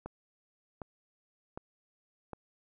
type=click train; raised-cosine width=1 ms; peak=-26 dBFS; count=4; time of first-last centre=0.06-2.333 s; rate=1.32 Hz; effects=none